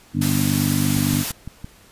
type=harmonic tone; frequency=49 Hz; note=G1; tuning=in tune; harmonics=2 / 3 / 4 / 5 / 6; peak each=-26 / -22 / -27 / -22 / -25 dBFS; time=0.13-1.25 s; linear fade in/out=50 ms
type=noise; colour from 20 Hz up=white; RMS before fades=-26 dBFS; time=0.21-1.32 s; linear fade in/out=10 ms
type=click train; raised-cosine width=5 ms; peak=-19 dBFS; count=5; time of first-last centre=0.97-1.645 s; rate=5.93 Hz
effects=pink hiss -50 dBFS RMS until 1.91 s + resampled to 32000 Hz